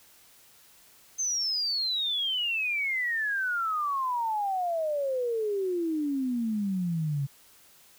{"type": "exponential sweep", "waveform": "sine", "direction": "down", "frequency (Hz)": [6340, 135.6], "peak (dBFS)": -26, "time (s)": [1.18, 7.27], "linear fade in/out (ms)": 20, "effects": ["white hiss -57 dBFS RMS until 7.98 s"]}